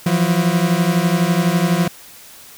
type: beating tone pair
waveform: 40% pulse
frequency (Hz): 167.7 / 179.7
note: E3 / F3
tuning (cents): +30 / +50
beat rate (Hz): 12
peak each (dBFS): -16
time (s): 0.06-1.88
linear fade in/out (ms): 5
effects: white hiss -41 dBFS RMS until 2.57 s